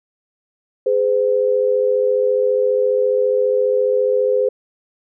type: tone pair together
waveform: sine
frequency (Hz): 415.3 / 510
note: G#4 / C5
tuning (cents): 0 / -44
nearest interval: major third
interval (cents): 356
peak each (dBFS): -18 / -15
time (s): 0.86-4.49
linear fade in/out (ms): 5
effects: none